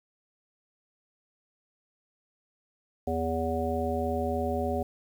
harmonic tone, 81.6 Hz, E2, 17 cents flat, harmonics 1 / 3 / 5 / 7 / 9, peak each -33 / -33 / -33 / -33 / -33 dBFS, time 3.07-4.83 s, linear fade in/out 5 ms, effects 9-bit

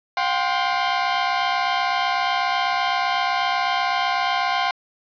sawtooth chord, F suspended second, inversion none, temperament equal with one note detuned, 716 / 784 / 1046.5 Hz, F5 / G5 / C6, +43 / 0 / 0 cents, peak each -20 dBFS, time 0.17-4.71 s, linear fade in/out 2 ms, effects resampled to 11025 Hz + 7-bit

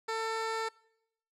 15% pulse tone with low-pass filter, 447.1 Hz, A4, 28 cents sharp, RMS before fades -34 dBFS, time 0.08-0.69 s, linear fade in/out 10 ms, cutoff 7600 Hz, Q 0.66, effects noise-tail reverb RT60 0.8 s tail -24 dB re dry

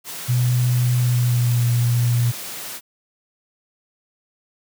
white high-pass noise, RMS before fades -32 dBFS, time 0.04-2.81 s, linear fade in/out 50 ms, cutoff 100 Hz, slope 24 dB/octave
sine tone with pitch glide, 123.47 to 119.96 Hz, B2 to B2, 0 to -50 cents, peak -15 dBFS, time 0.28-2.32 s, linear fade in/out 20 ms, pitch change -50 cents, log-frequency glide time 0.97-1.6 s
effects none

